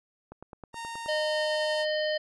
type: click train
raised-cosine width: 1 ms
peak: -29 dBFS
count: 8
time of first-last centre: 0.32-1.061 s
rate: 9.45 Hz
type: tone with pitch glide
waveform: sawtooth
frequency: 923 to 914 Hz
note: A#5 to A#5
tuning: -17 to -34 cents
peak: -32 dBFS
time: 0.73-1.86 s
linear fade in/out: 50 ms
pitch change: -17 cents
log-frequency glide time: 1.1-1.55 s
type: harmonic tone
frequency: 613 Hz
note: D#5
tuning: 26 cents flat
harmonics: 1 / 3 / 5 / 7 / 8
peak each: -27 / -34 / -36 / -40 / -42 dBFS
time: 1.08-2.18 s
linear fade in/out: 10 ms
effects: resampled to 24000 Hz